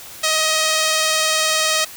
5% pulse tone with vibrato, 630 Hz, D#5, 21 cents sharp, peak -4 dBFS, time 0.23-1.85 s, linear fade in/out 10 ms, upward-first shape sine, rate 20 Hz, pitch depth 25 cents each way, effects white hiss -37 dBFS RMS until 1.96 s

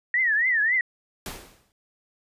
sine tone with vibrato, 1864.7 Hz, A#6, in tune, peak -19 dBFS, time 0.14-0.81 s, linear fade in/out 2 ms, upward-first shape triangle, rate 3.7 Hz, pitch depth 210 cents each way
pink noise with exponential decay, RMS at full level -32 dBFS, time 1.26-1.72 s, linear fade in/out 1 ms, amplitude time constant 100 ms
effects resampled to 32000 Hz

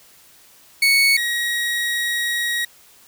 30% pulse tone pair in turn, 2217 / 1896.7 Hz, C#7 / A#6, 0 / +29 cents, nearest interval minor third, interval 271 cents, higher first, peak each -10 / -17 dBFS, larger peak first, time 0.82-1.17 / 1.17-2.65 s, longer second, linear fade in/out 5 ms, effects white hiss -50 dBFS RMS until 3.07 s

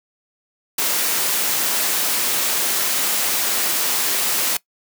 white high-pass noise, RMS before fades -20 dBFS, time 0.78-4.57 s, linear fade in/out 5 ms, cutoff 220 Hz, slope 12 dB/octave, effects noise-tail reverb RT60 0.1 s tail -21 dB re dry

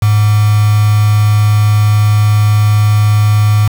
sine tone with quantisation, 105.4 Hz, G#2, 26 cents sharp, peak -6 dBFS, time 0.02-3.68 s, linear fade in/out 5 ms, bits 3, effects none

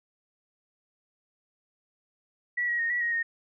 sine tone with pitch steps, 1942 / 1906 / 1854 / 1940 / 1881 / 1850 Hz, B6 / A#6 / A#6 / B6 / A#6 / A#6, -30 / +38 / -10 / -31 / +15 / -14 cents, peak -25 dBFS, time 2.57-3.23 s, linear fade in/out 10 ms, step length 110 ms, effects none

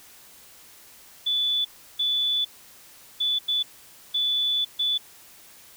sine tone bursts at uneven times, 3470 Hz, A7, 25 cents flat, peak -21 dBFS, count 6, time 1.26-1.65 / 1.99-2.45 / 3.2-3.39 / 3.48-3.63 / 4.14-4.65 / 4.79-4.98 s, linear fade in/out 10 ms, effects white hiss -50 dBFS RMS until 5.76 s

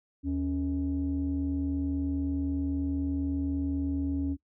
sine tone pair together, 77.78 / 277.2 Hz, D#2 / C#4, 0 / 0 cents, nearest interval octave + minor seventh, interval 2200 cents, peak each -31 / -27 dBFS, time 0.23-4.37 s, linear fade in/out 50 ms, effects noise-tail reverb RT60 0.1 s tail -19 dB re dry + tanh soft clip ceiling -22 dBFS

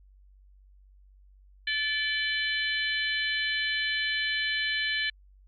harmonic tone with a mistuned harmonic, 580 Hz, D5, 22 cents flat, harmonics 3 / 4 / 5 / 6 / 7, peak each -29 / -33 / -32 / -38 / -35 dBFS, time 1.67-5.1 s, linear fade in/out 5 ms, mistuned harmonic 5, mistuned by +74 cents, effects added 48 Hz sine -53 dBFS peak until 5.47 s + MP3 64 kbps

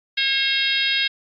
harmonic tone with a mistuned harmonic, 540 Hz, C#5, 45 cents flat, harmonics 3 / 4 / 5 / 6 / 7 / 8 / 9, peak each -26 / -26 / -25 / -24 / -24 / -31 / -31 dBFS, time 0.17-1.08 s, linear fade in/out 10 ms, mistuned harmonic 9, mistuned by +35 cents, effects AAC 48 kbps

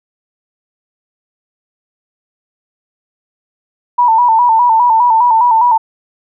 sine tone with vibrato, 932.3 Hz, A#5, in tune, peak -6 dBFS, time 3.98-5.78 s, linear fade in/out 10 ms, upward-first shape square, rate 4.9 Hz, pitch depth 73 cents each way, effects none

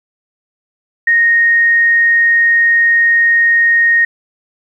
sine tone, 1860 Hz, A#6, 4 cents flat, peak -7 dBFS, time 1.07-4.05 s, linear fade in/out 5 ms, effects 8-bit

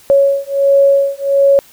sine beating tone pair, 554.4 / 555.8 Hz, C#5 / C#5, 0 / +4 cents, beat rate 1.4 Hz, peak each -11 dBFS, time 0.1-1.59 s, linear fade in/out 0 ms, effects white hiss -44 dBFS RMS until 1.72 s

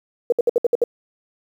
sine tone bursts, 477.5 Hz, A#4, 42 cents sharp, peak -12 dBFS, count 7, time 0.3-0.839 s, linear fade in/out 2 ms, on 23 ms, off 63 ms, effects 8-bit

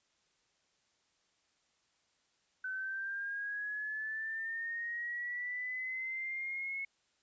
sine linear sweep, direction up, 1513 to 2191 Hz, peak -36 dBFS, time 2.64-6.85 s, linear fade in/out 5 ms, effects white hiss -75 dBFS RMS until 7.22 s + resampled to 16000 Hz

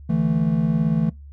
triangle chord, D suspended second, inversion none, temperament equal, 146.83 / 164.81 / 220 Hz, D3 / E3 / A3, 0 / 0 / 0 cents, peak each -23 / -18 / -20 dBFS, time 0.09-1.1 s, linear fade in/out 10 ms, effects noise-tail reverb RT60 0.2 s tail -25 dB re dry + added 71 Hz sine -38 dBFS peak until 1.32 s

